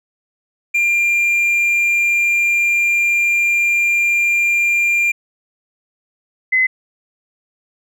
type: tone pair in turn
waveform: triangle / sine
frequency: 2391 / 2037 Hz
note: D7 / C7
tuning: +30 / -47 cents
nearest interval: minor third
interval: 277 cents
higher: first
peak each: -11 dBFS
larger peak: neither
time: 0.74-5.12 / 6.52-6.67 s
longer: first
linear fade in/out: 10 ms
effects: none